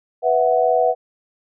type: chord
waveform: sine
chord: B suspended fourth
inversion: none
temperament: just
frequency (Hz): 493.9 / 658.5 / 740.8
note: B4 / E5 / F#5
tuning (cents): 0 / -2 / +2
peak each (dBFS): -18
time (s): 0.22-0.95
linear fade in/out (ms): 50
effects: none